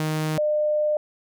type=tone pair in turn; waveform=sawtooth / sine; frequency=155.56 / 603.1 Hz; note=D#3 / D5; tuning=0 / +46 cents; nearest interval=octave + major seventh; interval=2346 cents; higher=second; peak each=-19 dBFS; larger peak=neither; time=0-0.38 / 0.38-0.97 s; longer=second; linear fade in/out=2 ms; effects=none